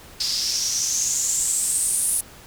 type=noise with band-pass filter sweep; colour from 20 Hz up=white; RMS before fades=-23 dBFS; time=0.2-2.21 s; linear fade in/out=5 ms; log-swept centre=4800 to 10000 Hz; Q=6.4; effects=pink hiss -45 dBFS RMS until 2.46 s